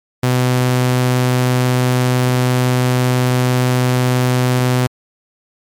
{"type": "tone", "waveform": "sawtooth", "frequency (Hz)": 126, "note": "B2", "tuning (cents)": 35, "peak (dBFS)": -8, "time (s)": [0.23, 4.87], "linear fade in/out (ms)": 5, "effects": ["MP3 96 kbps"]}